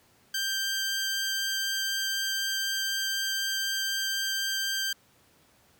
15% pulse tone, 1576 Hz, G6, 9 cents sharp, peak -21 dBFS, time 0.34-4.93 s, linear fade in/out 5 ms, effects pink hiss -62 dBFS RMS until 5.79 s + high-pass 80 Hz 12 dB/octave

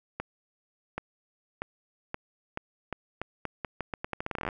accelerating click train, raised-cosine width 0.5 ms, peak -17 dBFS, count 24, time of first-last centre 0.2-4.488 s, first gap 780 ms, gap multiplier 0.82, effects none

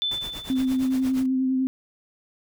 sine tone with exponential decay, 3520 Hz, A7, in tune, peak -21 dBFS, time 0.02-1.13 s, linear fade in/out 0 ms, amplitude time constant 240 ms
pink noise with tremolo, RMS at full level -37 dBFS, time 0.11-1.26 s, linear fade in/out 2 ms, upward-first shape triangle, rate 8.6 Hz, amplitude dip 95%
sine tone with vibrato, 260.8 Hz, C4, 5 cents flat, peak -20 dBFS, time 0.5-1.67 s, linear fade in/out 0 ms, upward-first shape triangle, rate 10 Hz, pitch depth 23 cents each way
effects none

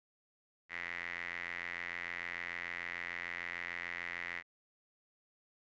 sawtooth tone with band-pass filter, 86.7 Hz, F2, 12 cents flat, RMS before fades -42 dBFS, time 0.69-4.43 s, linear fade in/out 50 ms, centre 2000 Hz, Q 7.5, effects resampled to 16000 Hz

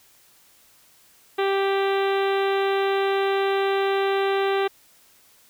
harmonic tone, 392 Hz, G4, in tune, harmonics 1 / 2 / 3 / 4 / 5 / 6 / 7 / 8 / 9 / 10, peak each -21 / -27 / -31 / -33 / -35 / -37 / -38 / -39 / -40 / -41 dBFS, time 1.38-4.68 s, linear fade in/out 10 ms, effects white hiss -56 dBFS RMS until 5.49 s

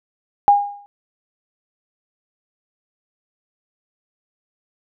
sine tone with exponential decay, 813 Hz, G#5, 37 cents flat, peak -5 dBFS, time 0.48-0.86 s, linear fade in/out 0 ms, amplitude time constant 81 ms, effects none

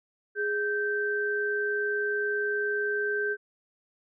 sine tone pair together, 415.3 / 1557.6 Hz, G#4 / G6, 0 / -12 cents, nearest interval octave + major seventh, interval 2288 cents, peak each -29 / -28 dBFS, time 0.35-3.37 s, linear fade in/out 50 ms, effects none

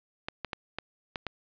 clicks, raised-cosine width 0.3 ms, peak -17 dBFS, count 6, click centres 0.285 / 0.447 / 0.532 / 0.786 / 1.158 / 1.267 s, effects resampled to 11025 Hz + 9-bit

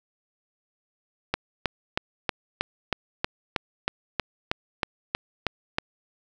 click train, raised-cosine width 0.3 ms, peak -7 dBFS, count 15, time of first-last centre 1.34-5.784 s, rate 3.15 Hz, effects none

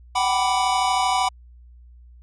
square chord, G major seventh, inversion third, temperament equal with one note detuned, 751.2 / 784 / 987.8 / 1174.7 Hz, F#5 / G5 / B5 / D6, +26 / 0 / 0 / 0 cents, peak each -23 / -29 / -23 / -29 dBFS, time 0.15-1.29 s, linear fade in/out 10 ms, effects added 60 Hz sine -44 dBFS peak until 2.22 s + resampled to 22050 Hz

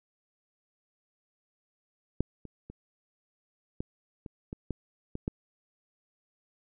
clicks, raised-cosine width 3 ms, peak -13 / -30 / -30 / -20 / -28 / -24 / -19 / -22 / -17 dBFS, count 9, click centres 2.206 / 2.453 / 2.7 / 3.805 / 4.262 / 4.529 / 4.707 / 5.154 / 5.279 s, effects none

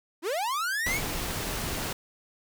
45% pulse linear sweep, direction up, 289.7 to 2323 Hz, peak -27 dBFS, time 0.22-1.01 s, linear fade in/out 50 ms
pink noise, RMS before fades -32 dBFS, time 0.86-1.93 s, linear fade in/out 5 ms
effects none

